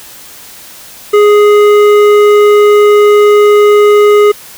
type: tone with hard clipping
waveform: triangle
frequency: 415.6 Hz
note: G#4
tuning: 1 cent sharp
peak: -4 dBFS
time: 1.13-4.32 s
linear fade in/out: 10 ms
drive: 15 dB
effects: white hiss -32 dBFS RMS until 4.57 s